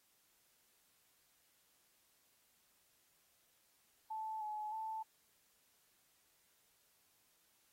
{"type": "tone with pitch steps", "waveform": "sine", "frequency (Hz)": [875, 851, 880], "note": ["A5", "G#5", "A5"], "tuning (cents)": [-10, 42, 0], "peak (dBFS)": -40, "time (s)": [4.1, 5.03], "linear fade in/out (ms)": 10, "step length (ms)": 310, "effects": ["white hiss -74 dBFS RMS until 7.72 s", "AAC 48 kbps"]}